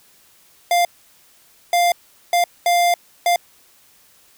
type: tone bursts at uneven times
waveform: square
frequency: 698.5 Hz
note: F5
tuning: in tune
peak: -14 dBFS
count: 5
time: 0.71-0.85 / 1.73-1.92 / 2.33-2.44 / 2.66-2.94 / 3.26-3.36 s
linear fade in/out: 2 ms
effects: white hiss -53 dBFS RMS until 4.37 s